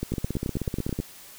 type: two click trains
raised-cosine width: 3 ms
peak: -15 / -15 dBFS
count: 10 / 15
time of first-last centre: 0.03-1.001 / 0.12-0.99 s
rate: 9.27 / 16.1 Hz
effects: white hiss -47 dBFS RMS until 1.38 s